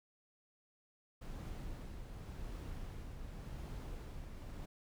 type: noise with tremolo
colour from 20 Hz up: brown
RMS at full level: -44 dBFS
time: 1.21-4.66 s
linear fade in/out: 10 ms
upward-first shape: triangle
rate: 0.89 Hz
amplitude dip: 40%
effects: none